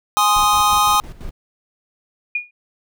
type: chord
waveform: square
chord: Ab major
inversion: none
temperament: equal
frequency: 830.6 / 1046.5 / 1244.5 Hz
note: Ab5 / C6 / Eb6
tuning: 0 / 0 / 0 cents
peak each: -19 / -20 / -16 dBFS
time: 0.17-1 s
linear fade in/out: 0 ms
type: noise with tremolo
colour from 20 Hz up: brown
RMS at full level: -31 dBFS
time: 0.36-1.31 s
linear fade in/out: 5 ms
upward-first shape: square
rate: 5.9 Hz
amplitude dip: 70%
type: tone with exponential decay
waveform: sine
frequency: 2440 Hz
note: D#7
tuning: 34 cents flat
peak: -15 dBFS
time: 2.35-2.51 s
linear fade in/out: 5 ms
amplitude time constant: 33 ms
effects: none